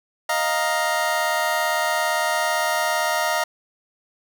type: chord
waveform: 25% pulse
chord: Eb suspended second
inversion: none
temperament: just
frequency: 622.3 / 700 / 933.4 Hz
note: Eb5 / F5 / Bb5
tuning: 0 / +4 / +2 cents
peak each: -21 dBFS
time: 0.29-3.44 s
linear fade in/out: 5 ms
effects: none